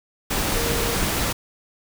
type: tone in noise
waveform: sine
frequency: 466.2 Hz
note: A#4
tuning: in tune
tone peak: -28 dBFS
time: 0.55-0.95 s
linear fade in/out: 10 ms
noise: pink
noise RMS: -23 dBFS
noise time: 0.3-1.33 s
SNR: -8 dB
effects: none